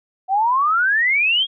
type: exponential sweep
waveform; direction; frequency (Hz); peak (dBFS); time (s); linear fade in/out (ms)
sine; up; 740 to 3322; -14; 0.28-1.47; 50
effects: none